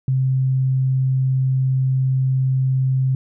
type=tone; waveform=sine; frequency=131.4 Hz; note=C3; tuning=8 cents sharp; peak=-15 dBFS; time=0.08-3.15 s; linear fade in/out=2 ms; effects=none